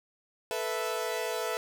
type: chord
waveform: sawtooth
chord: A suspended second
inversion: none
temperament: equal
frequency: 440 / 493.9 / 659.3 Hz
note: A4 / B4 / E5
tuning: 0 / 0 / 0 cents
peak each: -31 dBFS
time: 0.51-1.57 s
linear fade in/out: 0 ms
effects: none